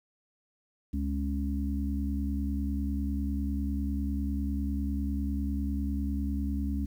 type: harmonic tone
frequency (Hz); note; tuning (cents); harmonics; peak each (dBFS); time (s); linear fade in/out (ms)
70; C#2; +18; 1 / 3 / 4; -30 / -34 / -35; 0.93-6.86; 10
effects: 10-bit